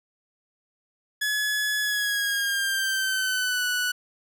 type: tone with pitch glide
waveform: sawtooth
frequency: 1700 to 1479.9 Hz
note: G#6 to F#6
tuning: +40 to 0 cents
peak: -20 dBFS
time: 1.21-3.92 s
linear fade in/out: 10 ms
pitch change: -240 cents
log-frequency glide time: 1.8-3.65 s
effects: none